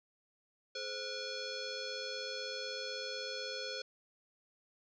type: tone with frequency modulation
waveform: sine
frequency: 2418 Hz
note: D7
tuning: 50 cents sharp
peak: -38 dBFS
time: 0.75-3.82 s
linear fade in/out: 5 ms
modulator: 948 Hz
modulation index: 3
effects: none